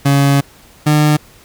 30% pulse tone pair in turn, 140 / 150.61 Hz, C#3 / D3, +18 / +44 cents, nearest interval minor second, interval 126 cents, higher second, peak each -6 dBFS, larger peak neither, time 0.05-0.41 / 0.86-1.17 s, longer first, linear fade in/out 10 ms, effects pink hiss -44 dBFS RMS until 1.44 s

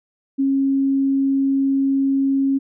sine tone, 272.3 Hz, C#4, 31 cents flat, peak -15 dBFS, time 0.38-2.59 s, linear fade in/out 20 ms, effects none

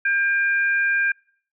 sine tone pair together, 1600 / 2399 Hz, G6 / D7, +35 / +36 cents, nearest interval perfect fifth, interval 701 cents, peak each -18 / -26 dBFS, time 0.05-1.12 s, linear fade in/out 5 ms, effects noise-tail reverb RT60 0.6 s tail -26 dB re dry

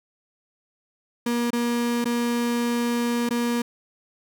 35% pulse tone with dropouts, 238 Hz, A#3, 36 cents sharp, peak -20 dBFS, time 1.26-3.62 s, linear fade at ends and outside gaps 5 ms, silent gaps 1.505-1.53 / 2.044-2.055 / 3.291-3.307 s, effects none

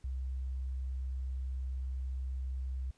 sine tone, 64.9 Hz, C2, 13 cents flat, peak -34 dBFS, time 0.04-2.91 s, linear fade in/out 5 ms, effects pink hiss -70 dBFS RMS until 2.97 s + resampled to 22050 Hz

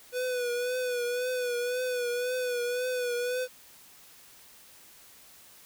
square tone with vibrato, 493.9 Hz, B4, in tune, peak -29 dBFS, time 0.12-3.48 s, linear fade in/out 50 ms, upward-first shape triangle, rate 1.9 Hz, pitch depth 52 cents each way, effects white hiss -54 dBFS RMS until 5.65 s

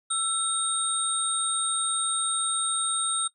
sine tone cluster, 1334 / 3731 / 8620 Hz, E6 / A#7 / C#9, +20 / +1 / -49 cents, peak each -31 / -30 / -26 dBFS, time 0.1-3.28 s, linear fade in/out 10 ms, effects noise-tail reverb RT60 0.1 s tail -19 dB re dry

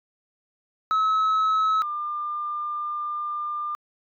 sine tone pair in turn, 1290 / 1198.8 Hz, E6 / D6, -38 / +35 cents, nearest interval minor second, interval 127 cents, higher first, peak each -16 / -26 dBFS, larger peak first, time 0.91-1.82 / 1.82-3.75 s, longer second, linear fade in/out 0 ms, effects tanh soft clip ceiling -18 dBFS

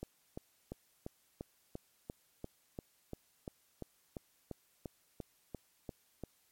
click train, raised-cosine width 2 ms, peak -28 dBFS, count 19, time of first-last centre 0.03-6.237 s, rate 2.9 Hz, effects white hiss -72 dBFS RMS until 6.51 s + MP3 64 kbps

